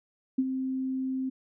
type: tone with ADSR envelope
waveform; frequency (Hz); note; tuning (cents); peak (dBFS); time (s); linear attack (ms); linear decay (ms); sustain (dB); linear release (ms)
sine; 261.9; C4; +2; -20; 0.38-1.3; 8; 46; -8; 14
effects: none